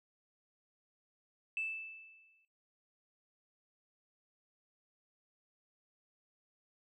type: tone with exponential decay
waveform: sine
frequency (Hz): 2637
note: E7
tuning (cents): 0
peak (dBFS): -32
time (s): 1.57-2.45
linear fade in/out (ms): 1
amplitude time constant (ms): 190
effects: noise-tail reverb RT60 0.3 s tail -21 dB re dry + tanh soft clip ceiling -28 dBFS